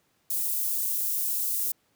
white high-pass noise, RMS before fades -28 dBFS, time 0.3-1.72 s, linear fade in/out 5 ms, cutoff 11000 Hz, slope 12 dB/octave, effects pink hiss -69 dBFS RMS until 1.95 s + high-pass 100 Hz 12 dB/octave

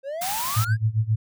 triangle exponential sweep, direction up, 523.3 to 1671 Hz, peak -26 dBFS, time 0.03-0.77 s, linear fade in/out 50 ms
white band-stop noise, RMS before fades -29 dBFS, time 0.21-0.65 s, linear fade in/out 10 ms, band 250 to 620 Hz, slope 96 dB/octave
sine tone with tremolo, 110 Hz, A2, in tune, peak -16 dBFS, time 0.56-1.16 s, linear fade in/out 10 ms, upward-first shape sine, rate 7.5 Hz, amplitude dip 90%
effects none

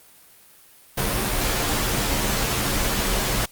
pink noise with comb filter, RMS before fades -23 dBFS, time 0.97-3.46 s, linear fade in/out 10 ms, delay 12 ms, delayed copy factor -0.75, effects white hiss -51 dBFS RMS until 3.51 s + Opus 32 kbps

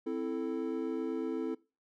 triangle chord, A minor, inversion first, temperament equal, 261.6 / 329.6 / 440 Hz, C4 / E4 / A4, 0 / 0 / 0 cents, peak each -35 / -34 / -35 dBFS, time 0.06-1.55 s, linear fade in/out 10 ms, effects noise-tail reverb RT60 0.3 s tail -21 dB re dry

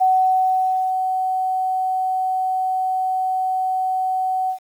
sine tone with ADSR envelope, 750 Hz, F#5, 23 cents sharp, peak -12 dBFS, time 0-4.59 s, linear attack 18 ms, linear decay 890 ms, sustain -6 dB, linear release 97 ms, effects 8-bit

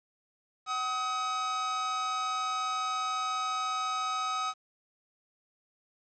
45% pulse tone pair together, 754 / 1268.1 Hz, F#5 / D#6, +32 / +33 cents, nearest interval major sixth, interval 901 cents, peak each -38 / -30 dBFS, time 0.66-4.54 s, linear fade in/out 50 ms, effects resampled to 16000 Hz + 10-bit

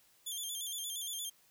15% pulse tone with vibrato, 3322 Hz, G#7, in tune, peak -31 dBFS, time 0.26-1.3 s, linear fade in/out 10 ms, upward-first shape square, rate 8.6 Hz, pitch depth 70 cents each way, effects white hiss -67 dBFS RMS until 1.5 s

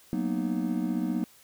triangle chord, B major seventh, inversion second, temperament just, 185.21 / 231.5 / 246.9 / 308.7 Hz, F#3 / A#3 / B3 / D#4, +2 / -12 / 0 / -14 cents, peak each -30 dBFS, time 0.13-1.24 s, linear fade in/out 0 ms, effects white hiss -57 dBFS RMS until 1.43 s

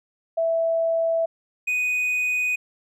sine / triangle tone pair in turn, 659.3 / 2489 Hz, E5 / D#7, 0 / 0 cents, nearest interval octave + major seventh, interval 2300 cents, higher second, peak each -19 dBFS, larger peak neither, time 0.37-1.26 / 1.67-2.56 s, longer neither, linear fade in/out 10 ms, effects none

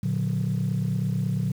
sine chord, Bb augmented, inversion none, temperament just, 116.54 / 145.68 / 182.1 Hz, Bb2 / D3 / F#3, 0 / -14 / -27 cents, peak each -26 dBFS, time 0.03-1.52 s, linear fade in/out 5 ms, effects tanh soft clip ceiling -18 dBFS + 8-bit

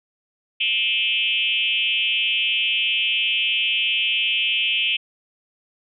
sine tone with frequency modulation, 2831 Hz, F7, 23 cents sharp, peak -18 dBFS, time 0.6-4.97 s, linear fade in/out 10 ms, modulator 227 Hz, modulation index 1.8, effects none

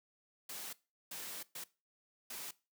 white noise bursts at uneven times, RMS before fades -45 dBFS, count 4, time 0.49-0.73 / 1.11-1.43 / 1.55-1.64 / 2.3-2.51 s, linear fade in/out 5 ms, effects noise-tail reverb RT60 0.3 s tail -20 dB re dry + high-pass 150 Hz 12 dB/octave

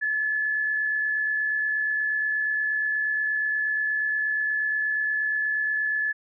sine tone with amplitude modulation, 1722 Hz, A6, 38 cents flat, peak -21 dBFS, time 0.01-6.13 s, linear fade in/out 20 ms, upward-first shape sine, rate 68.4 Hz, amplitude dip 35%, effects none

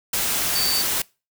sine tone in noise, 4576 Hz, D8, 46 cents flat, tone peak -22 dBFS, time 0.55-0.82 s, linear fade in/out 5 ms, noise white, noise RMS -23 dBFS, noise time 0.13-1.02 s, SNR -2 dB, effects noise-tail reverb RT60 0.3 s tail -24 dB re dry

